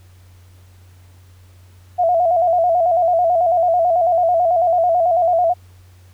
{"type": "tone with vibrato", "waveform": "sine", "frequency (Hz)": 690, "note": "F5", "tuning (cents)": -21, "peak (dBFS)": -12, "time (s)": [1.98, 5.54], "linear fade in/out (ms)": 20, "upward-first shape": "square", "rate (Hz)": 9.1, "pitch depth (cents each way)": 70, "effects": ["added 91 Hz sine -43 dBFS peak until 6.13 s", "pink hiss -55 dBFS RMS until 6.13 s"]}